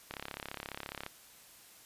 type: click train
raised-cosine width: 0.3 ms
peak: -23 dBFS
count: 34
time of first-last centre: 0.11-1.064 s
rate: 34.6 Hz
effects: white hiss -57 dBFS RMS until 1.85 s + resampled to 32000 Hz